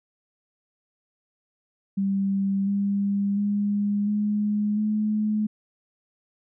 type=tone with pitch steps; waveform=sine; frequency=196 / 200.1 / 204.3 / 208.6 / 213 Hz; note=G3 / G3 / G#3 / G#3 / G#3; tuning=0 / +36 / -28 / +8 / +44 cents; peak=-21 dBFS; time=1.97-5.47 s; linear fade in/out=10 ms; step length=700 ms; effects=none